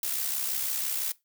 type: noise with amplitude modulation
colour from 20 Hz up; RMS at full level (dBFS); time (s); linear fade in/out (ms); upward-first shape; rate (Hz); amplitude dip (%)
blue; -28; 0.03-1.12; 2; sine; 66; 50
effects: noise-tail reverb RT60 0.2 s tail -20 dB re dry